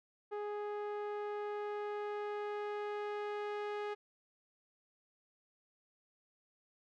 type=tone with low-pass filter sweep; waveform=sawtooth; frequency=415.3 Hz; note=G#4; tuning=in tune; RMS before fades=-40 dBFS; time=0.31-3.95 s; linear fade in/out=20 ms; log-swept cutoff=1200 to 2400 Hz; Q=0.73; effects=none